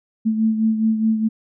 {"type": "beating tone pair", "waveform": "sine", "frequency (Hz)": [220, 224.8], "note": ["A3", "A3"], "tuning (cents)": [0, 37], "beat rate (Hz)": 4.8, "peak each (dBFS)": [-16, -24], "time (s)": [0.25, 1.29], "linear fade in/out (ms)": 20, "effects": []}